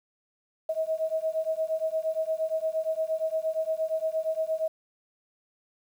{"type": "beating tone pair", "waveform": "sine", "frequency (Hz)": [634, 642.6], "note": ["D#5", "E5"], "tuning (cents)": [32, -44], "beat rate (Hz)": 8.6, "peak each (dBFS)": -29, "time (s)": [0.69, 4.68], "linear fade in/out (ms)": 5, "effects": ["9-bit"]}